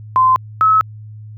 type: tone pair in turn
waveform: sine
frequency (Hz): 1033 / 1290.5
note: C6 / E6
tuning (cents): -22 / -37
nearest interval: major third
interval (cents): 385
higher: second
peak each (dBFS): -8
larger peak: neither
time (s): 0.16-0.36 / 0.61-0.81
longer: neither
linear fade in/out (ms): 0
effects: added 107 Hz sine -31 dBFS peak until 1.37 s